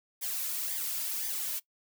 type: noise with flanger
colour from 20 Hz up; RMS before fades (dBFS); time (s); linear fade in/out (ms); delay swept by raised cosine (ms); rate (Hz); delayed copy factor
blue; -34; 0.21-1.6; 20; 0.72 to 2.62; 1.9; -0.7
effects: noise-tail reverb RT60 0.1 s tail -20 dB re dry